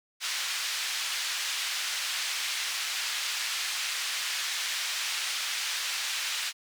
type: band-pass noise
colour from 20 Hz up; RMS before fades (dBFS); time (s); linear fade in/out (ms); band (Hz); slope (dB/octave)
white; -32; 0.2-6.53; 50; 1600 to 4900; 12
effects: none